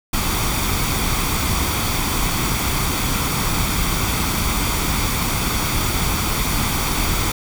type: noise with comb filter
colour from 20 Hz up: pink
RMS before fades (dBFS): -20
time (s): 0.13-7.32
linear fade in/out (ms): 5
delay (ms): 0.87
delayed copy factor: +0.5
effects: none